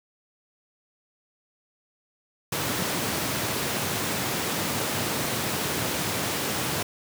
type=high-pass noise; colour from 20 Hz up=pink; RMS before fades=-28 dBFS; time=2.52-6.83 s; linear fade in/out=5 ms; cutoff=100 Hz; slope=24 dB/octave; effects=none